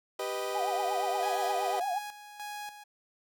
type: chord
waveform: 30% pulse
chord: G augmented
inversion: none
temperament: equal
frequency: 392 / 493.9 / 622.3 Hz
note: G4 / B4 / D#5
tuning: 0 / 0 / 0 cents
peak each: -34 dBFS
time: 0.19-1.8 s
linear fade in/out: 5 ms
type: tone with vibrato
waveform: sine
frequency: 757 Hz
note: F#5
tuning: 39 cents sharp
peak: -29 dBFS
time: 0.54-1.99 s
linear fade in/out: 10 ms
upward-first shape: triangle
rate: 8.5 Hz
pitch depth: 180 cents each way
type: tone with tremolo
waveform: sawtooth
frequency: 830.6 Hz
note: G#5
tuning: in tune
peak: -34 dBFS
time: 1.22-2.84 s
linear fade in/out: 10 ms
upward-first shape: square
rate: 1.7 Hz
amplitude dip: 65%
effects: none